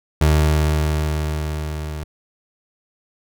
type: tone with level ramp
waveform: 30% pulse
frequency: 76.5 Hz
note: D#2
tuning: 29 cents flat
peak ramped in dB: -9 to -24 dBFS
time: 0.21-2.04 s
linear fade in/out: 5 ms
effects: none